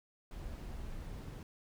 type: noise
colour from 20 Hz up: brown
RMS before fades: -44 dBFS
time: 0.31-1.43 s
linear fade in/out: 2 ms
effects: none